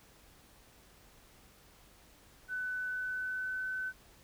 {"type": "tone with pitch glide", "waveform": "sine", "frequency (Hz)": [1500, 1516.6], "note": ["F#6", "F#6"], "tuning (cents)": [23, 42], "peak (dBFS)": -34, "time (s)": [2.48, 3.93], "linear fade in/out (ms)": 50, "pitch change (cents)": 19, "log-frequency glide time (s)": [2.8, 3.68], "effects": ["added 50 Hz sine -69 dBFS peak until 4.23 s", "pink hiss -61 dBFS RMS until 4.23 s"]}